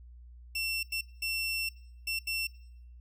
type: tone bursts at uneven times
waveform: 25% pulse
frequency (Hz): 2700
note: E7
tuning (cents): +41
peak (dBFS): -27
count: 5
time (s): 0.55-0.83 / 0.92-1.01 / 1.22-1.69 / 2.07-2.19 / 2.27-2.47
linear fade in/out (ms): 5
effects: noise-tail reverb RT60 0.8 s tail -22 dB re dry + added 60 Hz sine -48 dBFS peak until 3 s